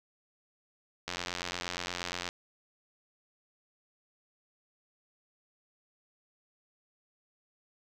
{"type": "click train", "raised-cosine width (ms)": 0.2, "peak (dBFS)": -17, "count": 108, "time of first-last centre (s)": [1.08, 2.289], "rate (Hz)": 88.5, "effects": []}